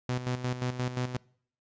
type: tone with tremolo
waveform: sawtooth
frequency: 125.2 Hz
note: B2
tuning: 24 cents sharp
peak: -24 dBFS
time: 0.09-1.17 s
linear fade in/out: 2 ms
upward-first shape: square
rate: 5.7 Hz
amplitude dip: 65%
effects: noise-tail reverb RT60 0.6 s tail -25 dB re dry + resampled to 16000 Hz